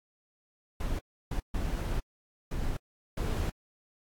brown noise bursts at uneven times, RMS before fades -31 dBFS, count 5, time 0.8-0.99 / 1.31-1.4 / 1.54-2 / 2.51-2.77 / 3.17-3.5 s, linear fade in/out 5 ms, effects AAC 64 kbps

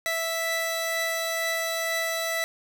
sawtooth tone pair together, 659.2 / 1975.5 Hz, E5 / B6, 0 / 0 cents, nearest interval octave + perfect fifth, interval 1900 cents, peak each -25 dBFS, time 0.06-2.44 s, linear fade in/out 0 ms, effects none

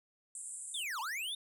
white band-pass noise, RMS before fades -45 dBFS, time 0.35-0.83 s, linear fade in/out 2 ms, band 7500 to 9700 Hz, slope 96 dB/octave
square linear two-way sweep, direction down then up, 3699 to 846 to 3699 Hz, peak -37 dBFS, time 0.74-1.35 s, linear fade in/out 5 ms, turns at 1 s
effects none

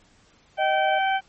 harmonic tone, 772 Hz, G5, 27 cents flat, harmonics 1 / 2 / 3 / 4, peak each -21 / -27 / -31 / -33 dBFS, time 0.57-1.21 s, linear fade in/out 50 ms
sine tone, 622.3 Hz, D#5, in tune, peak -24 dBFS, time 0.58-0.99 s, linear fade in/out 10 ms
effects pink hiss -58 dBFS RMS until 1.28 s + MP3 32 kbps

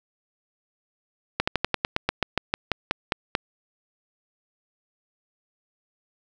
slowing click train, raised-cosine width 0.3 ms, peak -5 dBFS, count 15, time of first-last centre 1.4-3.351 s, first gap 75 ms, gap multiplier 1.09, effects none

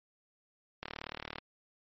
click train, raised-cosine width 0.3 ms, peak -22 dBFS, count 22, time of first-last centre 0.83-1.384 s, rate 37.9 Hz, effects MP3 32 kbps

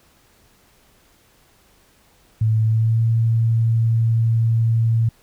sine tone with pitch glide, 110.3 to 113.99 Hz, A2 to A#2, +5 to -38 cents, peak -14 dBFS, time 2.41-5.09 s, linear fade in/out 5 ms, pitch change +57 cents, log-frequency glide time 2.64-3.02 s, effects pink hiss -56 dBFS RMS until 5.22 s

